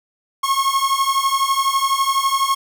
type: beating tone pair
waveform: 45% pulse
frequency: 1082 / 1094 Hz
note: C#6 / C#6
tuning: -42 / -23 cents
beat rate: 12 Hz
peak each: -19 dBFS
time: 0.43-2.55 s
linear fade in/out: 10 ms
effects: none